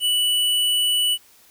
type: tone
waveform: square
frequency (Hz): 2960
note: F#7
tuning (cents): 0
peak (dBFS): -18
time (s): 0-1.18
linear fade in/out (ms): 50
effects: white hiss -53 dBFS RMS until 1.5 s